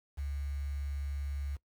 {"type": "tone with quantisation", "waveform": "sine", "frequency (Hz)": 70.6, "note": "C#2", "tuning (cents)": 32, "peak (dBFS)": -34, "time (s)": [0.17, 1.57], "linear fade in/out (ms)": 20, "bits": 9, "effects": ["noise-tail reverb RT60 0.1 s tail -20 dB re dry"]}